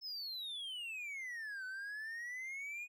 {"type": "exponential two-way sweep", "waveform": "triangle", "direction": "down then up", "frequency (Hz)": [5274, 1500, 2484], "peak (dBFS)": -40, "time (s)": [0.01, 2.88], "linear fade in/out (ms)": 50, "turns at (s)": 1.65, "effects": []}